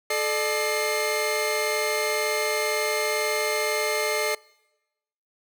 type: tone cluster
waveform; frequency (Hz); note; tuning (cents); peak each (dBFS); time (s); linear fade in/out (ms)
sawtooth; 432.2 / 600 / 2119; A4 / D5 / C7; -31 / +37 / +21; -24; 0.1-4.35; 5
effects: noise-tail reverb RT60 1.0 s tail -24 dB re dry